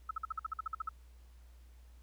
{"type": "tone bursts", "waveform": "sine", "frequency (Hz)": 1300, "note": "E6", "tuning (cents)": -24, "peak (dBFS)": -33, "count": 12, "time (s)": [0.09, 0.891], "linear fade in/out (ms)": 5, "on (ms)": 20, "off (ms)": 51, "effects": ["added 60 Hz sine -54 dBFS peak until 2.02 s", "pink hiss -70 dBFS RMS until 2.02 s"]}